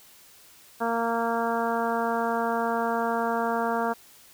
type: harmonic tone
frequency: 231.1 Hz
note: A#3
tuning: 15 cents flat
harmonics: 1 / 2 / 3 / 4 / 5 / 6 / 7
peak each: -31 / -30 / -29 / -30 / -34 / -34 / -38 dBFS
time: 0.8-3.94 s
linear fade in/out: 20 ms
effects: white hiss -53 dBFS RMS until 4.33 s